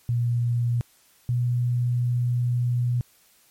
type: tone pair in turn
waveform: sine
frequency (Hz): 119.6 / 122.11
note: A#2 / B2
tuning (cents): +45 / -19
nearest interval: unison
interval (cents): 36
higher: second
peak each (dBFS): -20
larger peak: neither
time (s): 0.09-0.81 / 1.29-3.01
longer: second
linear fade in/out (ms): 0
effects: white hiss -59 dBFS RMS until 3.5 s + MP3 64 kbps